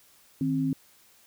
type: tone pair together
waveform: sine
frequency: 155.56 / 265.9 Hz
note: D#3 / C4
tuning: 0 / +28 cents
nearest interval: major sixth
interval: 928 cents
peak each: -29 / -25 dBFS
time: 0.41-0.73 s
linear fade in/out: 2 ms
effects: white hiss -59 dBFS RMS until 1.26 s